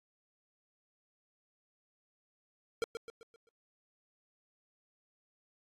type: tone with echo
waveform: square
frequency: 459.6 Hz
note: A#4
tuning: 25 cents flat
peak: -31 dBFS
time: 2.82-2.84 s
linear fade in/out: 0 ms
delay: 130 ms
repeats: 5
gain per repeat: -7 dB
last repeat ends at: 3.49 s
effects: low-pass 9000 Hz 12 dB/octave + AAC 64 kbps